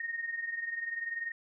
sine tone pair together, 1850 / 1870.4 Hz, A#6 / A#6, -14 / +5 cents, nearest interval unison, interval 19 cents, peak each -35 / -40 dBFS, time 0-1.32 s, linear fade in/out 5 ms, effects none

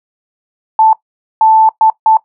sine tone bursts at uneven times, 880 Hz, A5, in tune, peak -4 dBFS, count 4, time 0.79-0.93 / 1.41-1.69 / 1.81-1.9 / 2.06-2.17 s, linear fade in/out 2 ms, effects noise-tail reverb RT60 0.1 s tail -18 dB re dry

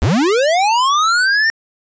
square linear sweep, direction up, 60.6 to 1834 Hz, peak -12 dBFS, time 0.02-1.5 s, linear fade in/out 0 ms, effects resampled to 16000 Hz

